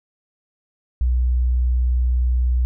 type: tone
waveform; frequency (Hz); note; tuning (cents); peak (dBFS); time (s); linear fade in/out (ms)
sine; 61.74; B1; 0; -15; 1.01-2.65; 0
effects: none